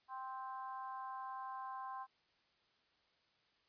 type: harmonic tone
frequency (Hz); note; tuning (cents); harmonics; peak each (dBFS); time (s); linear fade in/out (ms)
261.6; C4; 0; 3 / 4 / 5 / 6; -48 / -45 / -59 / -58; 0.08-2.07; 50
effects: white hiss -75 dBFS RMS until 3.68 s + resampled to 11025 Hz